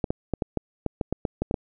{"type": "clicks", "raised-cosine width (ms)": 2, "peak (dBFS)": -11, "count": 12, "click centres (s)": [0.042, 0.105, 0.337, 0.422, 0.573, 0.863, 1.012, 1.126, 1.252, 1.42, 1.511, 1.542], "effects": []}